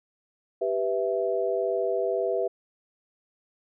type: chord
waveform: sine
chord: E minor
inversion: first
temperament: equal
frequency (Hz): 392 / 493.9 / 659.3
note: G4 / B4 / E5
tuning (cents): 0 / 0 / 0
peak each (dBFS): -28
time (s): 0.61-2.48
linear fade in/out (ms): 10
effects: none